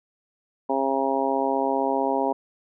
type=harmonic tone; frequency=135.4 Hz; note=C#3; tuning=40 cents flat; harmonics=2 / 3 / 4 / 5 / 6 / 7; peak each=-28 / -28 / -28 / -28 / -28 / -28 dBFS; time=0.69-2.33 s; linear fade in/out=10 ms; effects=none